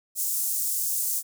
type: high-pass noise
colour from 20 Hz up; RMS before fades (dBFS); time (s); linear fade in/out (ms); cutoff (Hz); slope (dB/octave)
pink; -27; 0.15-1.23; 50; 7400; 24
effects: none